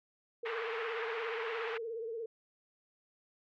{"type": "tone with vibrato", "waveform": "sine", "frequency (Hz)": 455.4, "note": "A#4", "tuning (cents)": -40, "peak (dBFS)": -37, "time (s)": [0.43, 2.26], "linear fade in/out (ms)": 5, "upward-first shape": "triangle", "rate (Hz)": 17, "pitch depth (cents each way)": 83}
{"type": "band-pass noise", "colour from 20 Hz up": "pink", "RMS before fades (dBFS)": -41, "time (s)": [0.45, 1.78], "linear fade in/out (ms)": 10, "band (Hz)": [930, 2600], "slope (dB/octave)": 24}
{"effects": []}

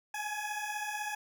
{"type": "beating tone pair", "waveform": "20% pulse", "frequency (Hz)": [830.6, 846.6], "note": ["G#5", "G#5"], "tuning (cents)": [0, 33], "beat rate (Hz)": 16, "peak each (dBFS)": [-34, -32], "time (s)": [0.14, 1.15], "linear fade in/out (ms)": 5, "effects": []}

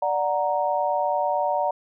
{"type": "chord", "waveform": "sine", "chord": "D augmented", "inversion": "none", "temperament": "equal with one note detuned", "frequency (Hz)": [587.3, 736.2, 932.3], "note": ["D5", "F#5", "A#5"], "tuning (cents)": [0, -9, 0], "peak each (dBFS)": -25, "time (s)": [0.02, 1.71], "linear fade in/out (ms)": 5, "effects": []}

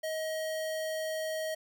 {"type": "tone", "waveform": "square", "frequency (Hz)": 632, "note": "D#5", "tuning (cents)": 27, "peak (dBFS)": -33, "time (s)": [0.03, 1.55], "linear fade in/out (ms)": 10, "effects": ["11-bit"]}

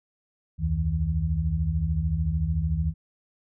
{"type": "tone cluster", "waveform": "sine", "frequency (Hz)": [70.4, 83.9, 159.9], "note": ["C#2", "E2", "D#3"], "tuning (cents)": [27, 31, 48], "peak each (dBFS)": -27, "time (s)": [0.58, 2.94], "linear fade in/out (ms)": 50, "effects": []}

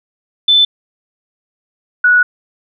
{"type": "tone pair in turn", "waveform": "sine", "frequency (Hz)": [3520, 1467.2], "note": ["A7", "F#6"], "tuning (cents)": [0, -15], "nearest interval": "octave + minor third", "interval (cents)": 1515, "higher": "first", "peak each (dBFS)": -6, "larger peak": "neither", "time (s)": [[0.48, 0.65], [2.04, 2.23]], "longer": "second", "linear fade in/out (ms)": 5, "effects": []}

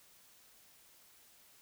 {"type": "silence", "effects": ["white hiss -63 dBFS RMS until 1.61 s"]}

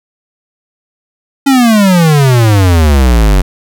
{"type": "exponential sweep", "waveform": "square", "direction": "down", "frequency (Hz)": [281.8, 45.34], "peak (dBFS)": -5, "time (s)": [1.46, 3.42], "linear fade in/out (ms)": 10, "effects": []}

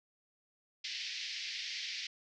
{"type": "band-pass noise", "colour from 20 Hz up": "white", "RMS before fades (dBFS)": -41, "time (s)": [0.84, 2.07], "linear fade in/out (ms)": 5, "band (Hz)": [1900, 5400], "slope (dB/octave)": 48, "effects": []}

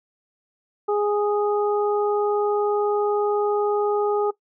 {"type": "harmonic tone", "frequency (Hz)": 414, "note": "G#4", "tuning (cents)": -5, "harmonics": [1, 2, 3], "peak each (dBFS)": [-20, -26, -30], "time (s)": [0.88, 4.31], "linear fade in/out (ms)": 10, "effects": ["noise-tail reverb RT60 0.1 s tail -19 dB re dry"]}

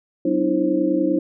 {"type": "tone cluster", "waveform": "sine", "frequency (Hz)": [189, 255.9, 301.9, 332, 531], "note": ["F#3", "C4", "D4", "E4", "C5"], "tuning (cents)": [37, -38, 48, 12, 25], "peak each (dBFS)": [-28, -28, -20, -21, -25], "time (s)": [0.25, 1.19], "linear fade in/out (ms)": 5, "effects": []}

